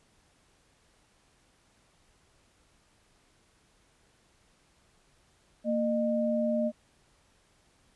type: tone pair together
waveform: sine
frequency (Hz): 230.5 / 610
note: A#3 / D#5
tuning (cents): -19 / -34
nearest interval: octave + perfect fourth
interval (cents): 1685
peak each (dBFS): -28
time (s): 5.64-6.72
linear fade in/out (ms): 50
effects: pink hiss -66 dBFS RMS until 7.95 s + resampled to 24000 Hz